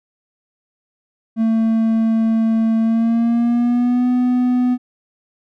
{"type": "tone with pitch glide", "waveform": "triangle", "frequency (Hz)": [224.2, 248.8], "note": ["A3", "B3"], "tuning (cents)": [33, 13], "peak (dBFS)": -11, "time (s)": [1.36, 4.78], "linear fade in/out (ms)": 50, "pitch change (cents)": 180, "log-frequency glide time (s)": [2.81, 4.08], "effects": []}